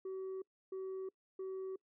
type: tone bursts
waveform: sine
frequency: 379.8 Hz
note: F#4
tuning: 45 cents sharp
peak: -37 dBFS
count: 3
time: 0.05-1.76 s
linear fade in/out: 5 ms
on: 370 ms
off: 300 ms
effects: noise-tail reverb RT60 0.1 s tail -26 dB re dry + tanh soft clip ceiling -39 dBFS